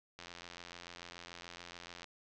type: click train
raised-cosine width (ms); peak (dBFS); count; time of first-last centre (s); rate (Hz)
0.2; -30; 162; 0.19-2.043; 86.9
effects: low-pass 7000 Hz 12 dB/octave + 12-bit